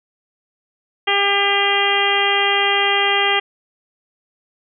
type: harmonic tone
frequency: 400.5 Hz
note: G4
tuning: 37 cents sharp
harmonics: 1 / 2 / 3 / 4 / 5 / 6 / 7 / 8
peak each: -23 / -21 / -24 / -26 / -20 / -25 / -22 / -22 dBFS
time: 1.07-3.4 s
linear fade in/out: 10 ms
effects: none